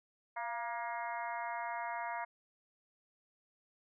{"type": "harmonic tone with a mistuned harmonic", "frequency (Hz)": 236.8, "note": "A#3", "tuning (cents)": 27, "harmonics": [3, 4, 5, 6, 7, 8, 9], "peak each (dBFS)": [-42, -40, -48, -49, -48, -50, -48], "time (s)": [0.36, 2.25], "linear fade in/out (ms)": 10, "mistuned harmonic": 3, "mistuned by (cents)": -48, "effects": []}